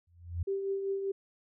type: tone with exponential growth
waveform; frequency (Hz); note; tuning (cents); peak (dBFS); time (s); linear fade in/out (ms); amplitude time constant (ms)
sine; 86; F2; -26; -27; 0.07-0.43; 5; 78
type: tone with tremolo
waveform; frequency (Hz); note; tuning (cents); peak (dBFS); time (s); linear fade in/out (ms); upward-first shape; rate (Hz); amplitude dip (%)
sine; 391.7; G4; -1; -28; 0.47-1.12; 10; triangle; 5.1; 50
effects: none

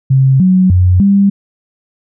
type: tone with pitch steps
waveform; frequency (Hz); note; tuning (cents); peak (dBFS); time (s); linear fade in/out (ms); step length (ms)
sine; 133.4 / 185.5 / 90.8 / 198.7; C3 / F#3 / F#2 / G3; +34 / +5 / -32 / +24; -5; 0.1-1.3; 10; 300
effects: none

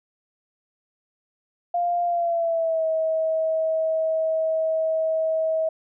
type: tone with pitch glide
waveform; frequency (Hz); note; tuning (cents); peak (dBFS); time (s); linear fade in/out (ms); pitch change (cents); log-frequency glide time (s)
sine; 698.5 to 640.5; F5 to E5; 0 to -50; -20; 1.74-5.69; 5; -150; 2.05-2.86
effects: none

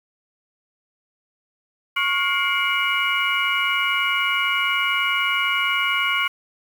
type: tone cluster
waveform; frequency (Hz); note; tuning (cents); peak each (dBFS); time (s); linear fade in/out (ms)
sine; 1102 / 1418 / 2121 / 2310 / 2908; C#6 / F6 / C7 / D7 / F#7; -11 / +26 / +23 / -29 / -31; -25; 1.96-6.28; 10
effects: 7-bit

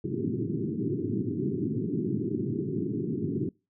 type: band-pass noise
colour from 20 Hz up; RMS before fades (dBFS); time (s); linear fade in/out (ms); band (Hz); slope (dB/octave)
white; -30; 0.04-3.49; 5; 100 to 400; 96
effects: noise-tail reverb RT60 0.3 s tail -26 dB re dry

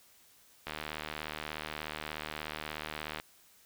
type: click train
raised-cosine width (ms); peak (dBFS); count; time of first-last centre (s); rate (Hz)
0.3; -21; 195; 0.67-3.199; 76.7
effects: white hiss -62 dBFS RMS until 3.65 s

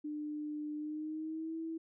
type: tone with pitch glide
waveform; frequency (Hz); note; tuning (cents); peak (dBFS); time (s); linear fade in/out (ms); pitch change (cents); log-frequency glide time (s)
sine; 299.8 to 325.1; D4 to E4; +36 to -24; -37; 0.04-1.78; 10; +140; 0.76-1.56
effects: none

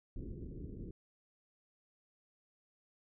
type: low-pass noise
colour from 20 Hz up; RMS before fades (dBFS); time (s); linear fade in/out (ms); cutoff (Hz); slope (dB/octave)
pink; -45; 0.16-0.91; 2; 420; 48
effects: none

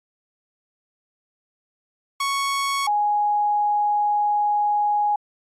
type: tone pair in turn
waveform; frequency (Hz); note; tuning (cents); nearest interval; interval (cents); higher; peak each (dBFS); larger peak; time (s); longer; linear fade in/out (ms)
sawtooth / sine; 1108.7 / 830.6; C#6 / G#5; 0 / 0; perfect fourth; 500; first; -17; neither; 2.2-2.87 / 2.87-5.16; second; 5
effects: low-pass 11000 Hz 12 dB/octave + MP3 64 kbps

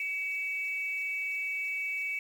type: tone pair together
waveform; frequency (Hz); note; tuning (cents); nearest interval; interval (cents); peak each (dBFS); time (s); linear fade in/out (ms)
sine; 2262 / 2637; C#7 / E7; +34 / 0; minor third; 266; -31 / -37; 0-2.19; 2
effects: tanh soft clip ceiling -23 dBFS + 9-bit

